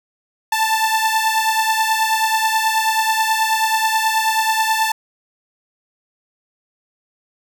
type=beating tone pair; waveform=sawtooth; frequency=880 / 889.3 Hz; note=A5 / A5; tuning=0 / +18 cents; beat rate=9.3 Hz; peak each=-13 / -17 dBFS; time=0.52-4.92 s; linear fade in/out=5 ms; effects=none